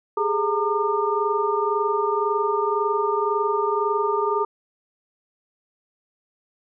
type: tone cluster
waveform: sine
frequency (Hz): 404.2 / 426.1 / 916 / 1204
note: G#4 / G#4 / A#5 / D6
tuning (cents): -47 / +44 / -31 / +43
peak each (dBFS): -25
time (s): 0.17-4.45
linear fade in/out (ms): 5
effects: none